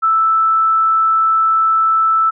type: tone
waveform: sine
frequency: 1318.5 Hz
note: E6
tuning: in tune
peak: -10 dBFS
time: 0.02-2.31 s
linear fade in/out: 20 ms
effects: none